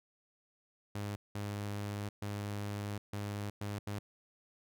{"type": "tone bursts at uneven times", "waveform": "sawtooth", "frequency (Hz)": 102.5, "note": "G#2", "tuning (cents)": -22, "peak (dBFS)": -33, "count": 6, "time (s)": [[0.95, 1.16], [1.35, 2.09], [2.22, 2.98], [3.13, 3.5], [3.61, 3.79], [3.87, 3.99]], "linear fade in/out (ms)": 5, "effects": []}